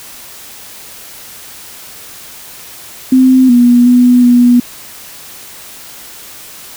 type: tone with pitch steps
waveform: sine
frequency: 258.8 / 242.3 / 246.5 / 243.4 Hz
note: C4 / B3 / B3 / B3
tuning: -19 / -33 / -3 / -25 cents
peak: -3 dBFS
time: 3.12-4.6 s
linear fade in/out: 5 ms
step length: 370 ms
effects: white hiss -32 dBFS RMS until 6.76 s

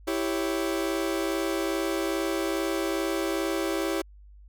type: chord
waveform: 40% pulse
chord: C# diminished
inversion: first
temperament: equal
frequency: 329.6 / 392 / 554.4 Hz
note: E4 / G4 / C#5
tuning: 0 / 0 / 0 cents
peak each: -28 / -30 / -32 dBFS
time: 0.07-4.02 s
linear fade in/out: 10 ms
effects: added 50 Hz sine -47 dBFS peak until 4.48 s

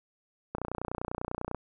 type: click train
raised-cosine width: 1 ms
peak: -19 dBFS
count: 31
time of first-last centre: 0.55-1.547 s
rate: 30.1 Hz
effects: none

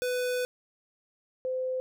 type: tone pair in turn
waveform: square / sine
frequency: 498.1 / 514.2 Hz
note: B4 / C5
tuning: +15 / -30 cents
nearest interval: minor second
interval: 55 cents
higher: second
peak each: -28 dBFS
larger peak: neither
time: 0.02-0.45 / 1.45-1.8 s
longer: first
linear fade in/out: 0 ms
effects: none

